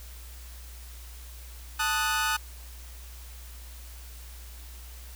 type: chord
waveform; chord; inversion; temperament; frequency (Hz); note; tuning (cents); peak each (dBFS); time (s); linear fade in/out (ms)
sawtooth; D# diminished; second; equal; 880 / 1244.5 / 1480; A5 / D#6 / F#6; 0 / 0 / 0; -27 / -26 / -25; 1.79-2.37; 10
effects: added 60 Hz sine -42 dBFS peak until 5.15 s + white hiss -50 dBFS RMS until 5.15 s